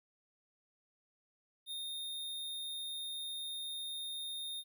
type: tone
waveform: square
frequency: 3674 Hz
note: A#7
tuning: 26 cents flat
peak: -40 dBFS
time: 1.66-4.64 s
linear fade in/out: 50 ms
effects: 13-bit